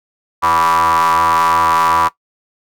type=ring-modulated tone; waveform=40% pulse; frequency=82.41 Hz; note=E2; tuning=in tune; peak=-7 dBFS; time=0.42-2.09 s; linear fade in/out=20 ms; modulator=1070 Hz; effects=noise-tail reverb RT60 0.1 s tail -18 dB re dry